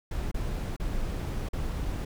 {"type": "noise with dropouts", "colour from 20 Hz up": "brown", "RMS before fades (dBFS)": -31, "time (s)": [0.11, 2.05], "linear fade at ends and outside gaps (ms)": 5, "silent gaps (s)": [[0.315, 0.343], [0.765, 0.798], [1.488, 1.531]], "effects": []}